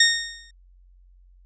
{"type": "tone with exponential decay", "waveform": "15% pulse", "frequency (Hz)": 1848, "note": "A#6", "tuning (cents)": -16, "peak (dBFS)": -5, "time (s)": [0, 0.51], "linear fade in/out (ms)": 5, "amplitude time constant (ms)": 110, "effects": ["added 45 Hz sine -50 dBFS peak until 1.45 s", "resampled to 16000 Hz"]}